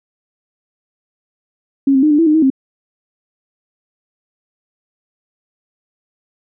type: tone with pitch steps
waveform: sine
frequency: 274.5 / 265.5 / 305.1 / 295.2 / 330.5 / 304.8 / 318.3 / 266.3 Hz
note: C#4 / C4 / D#4 / D4 / E4 / D#4 / D#4 / C4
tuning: -17 / +25 / -34 / +9 / +5 / -36 / +39 / +31 cents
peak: -8 dBFS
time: 1.87-2.502 s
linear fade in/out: 5 ms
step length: 79 ms
effects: none